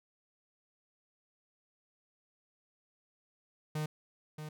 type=tone with echo; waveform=45% pulse; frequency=153.1 Hz; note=D#3; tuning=28 cents flat; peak=-33 dBFS; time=3.75-3.86 s; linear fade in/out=5 ms; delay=630 ms; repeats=1; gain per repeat=-8 dB; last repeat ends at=4.49 s; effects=none